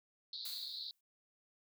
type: band-pass noise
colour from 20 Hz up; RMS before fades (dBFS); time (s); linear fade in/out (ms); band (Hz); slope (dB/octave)
white; -45; 0.33-0.91; 2; 3800 to 4500; 96
type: noise with exponential decay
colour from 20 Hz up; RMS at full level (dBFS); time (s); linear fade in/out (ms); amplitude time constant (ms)
blue; -44; 0.45-1.01; 5; 120
effects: none